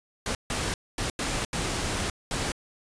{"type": "noise bursts at uneven times", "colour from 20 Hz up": "pink", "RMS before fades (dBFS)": -29, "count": 6, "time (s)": [[0.26, 0.35], [0.5, 0.74], [0.98, 1.1], [1.19, 1.45], [1.53, 2.1], [2.31, 2.52]], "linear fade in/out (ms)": 2, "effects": ["resampled to 22050 Hz"]}